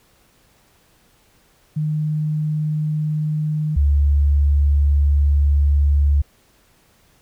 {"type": "tone pair in turn", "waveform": "sine", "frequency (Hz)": [153, 71.79], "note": ["D#3", "D2"], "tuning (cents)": [-29, -39], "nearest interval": "octave + minor second", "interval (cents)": 1310, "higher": "first", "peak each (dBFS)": [-18, -12], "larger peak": "second", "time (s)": [[1.76, 3.76], [3.76, 6.22]], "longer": "second", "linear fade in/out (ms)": 10, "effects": ["pink hiss -57 dBFS RMS until 7.21 s"]}